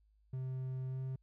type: tone with pitch glide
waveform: triangle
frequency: 130 to 131.28 Hz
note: C3 to C3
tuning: -11 to +6 cents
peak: -35 dBFS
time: 0.33-1.16 s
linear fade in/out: 5 ms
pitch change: +17 cents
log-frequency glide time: 0.88-1 s
effects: added 52 Hz sine -67 dBFS peak until 1.22 s